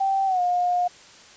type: tone with pitch glide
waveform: sine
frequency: 778 to 713.4 Hz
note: G5 to F5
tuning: -13 to +37 cents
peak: -19 dBFS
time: 0-0.88 s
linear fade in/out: 10 ms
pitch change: -150 cents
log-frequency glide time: 0.26-0.41 s
effects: white hiss -48 dBFS RMS until 1.36 s + resampled to 16000 Hz